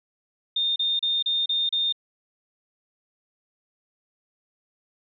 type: tone bursts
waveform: sine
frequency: 3641 Hz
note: A#7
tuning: 41 cents flat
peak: -21 dBFS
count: 6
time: 0.56-1.925 s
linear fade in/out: 5 ms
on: 200 ms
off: 33 ms
effects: none